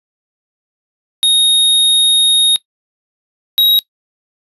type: tone pair in turn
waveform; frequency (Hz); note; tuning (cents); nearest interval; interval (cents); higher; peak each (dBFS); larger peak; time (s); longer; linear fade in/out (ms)
square; 3729 / 3816; A#7 / A#7; 0 / +40; unison; 40; second; -8; neither; 1.23-2.56 / 3.58-3.79; first; 0
effects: noise-tail reverb RT60 0.1 s tail -21 dB re dry + resampled to 32000 Hz